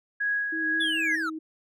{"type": "tone with tremolo", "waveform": "sine", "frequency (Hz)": 1659, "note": "G#6", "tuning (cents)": -2, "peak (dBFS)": -23, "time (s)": [0.2, 1.16], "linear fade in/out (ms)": 10, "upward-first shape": "sine", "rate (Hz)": 2.3, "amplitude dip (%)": 45}
{"type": "tone with vibrato", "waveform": "sine", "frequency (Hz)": 319.1, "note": "D#4", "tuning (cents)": 44, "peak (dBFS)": -32, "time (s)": [0.52, 1.39], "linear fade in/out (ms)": 10, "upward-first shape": "square", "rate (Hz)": 4.6, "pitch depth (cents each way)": 17}
{"type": "linear sweep", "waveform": "triangle", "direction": "down", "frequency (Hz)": [3520, 1244.5], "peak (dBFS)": -25, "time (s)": [0.8, 1.3], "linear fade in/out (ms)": 10}
{"effects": []}